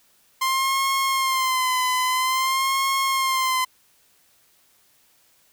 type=tone with vibrato; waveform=sawtooth; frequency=1046.5 Hz; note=C6; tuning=in tune; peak=-16 dBFS; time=0.41-3.65 s; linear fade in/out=10 ms; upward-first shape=sine; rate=0.5 Hz; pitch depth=57 cents each way; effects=white hiss -60 dBFS RMS until 5.52 s